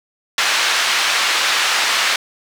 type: band-pass noise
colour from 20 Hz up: pink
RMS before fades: -17 dBFS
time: 0.38-2.16 s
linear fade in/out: 2 ms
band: 1300 to 5200 Hz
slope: 12 dB/octave
effects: none